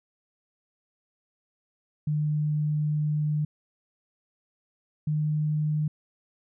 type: tone pair in turn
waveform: sine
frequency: 150.7 / 152.01 Hz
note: D3 / D#3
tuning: +45 / -40 cents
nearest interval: unison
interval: 15 cents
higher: second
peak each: -23 / -23 dBFS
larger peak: neither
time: 2.07-3.45 / 5.07-5.88 s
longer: first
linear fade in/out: 5 ms
effects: none